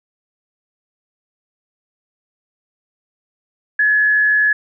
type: tone with frequency modulation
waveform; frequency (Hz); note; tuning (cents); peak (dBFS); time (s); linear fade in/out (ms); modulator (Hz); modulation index
sine; 1700; G#6; +40; -11; 3.79-4.53; 5; 92.5; 0.34
effects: none